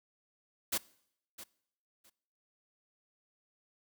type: noise with echo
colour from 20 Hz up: white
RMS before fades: -32 dBFS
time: 0.72-0.78 s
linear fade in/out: 10 ms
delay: 660 ms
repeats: 2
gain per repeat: -15 dB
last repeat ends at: 2.1 s
effects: noise-tail reverb RT60 0.7 s tail -22 dB re dry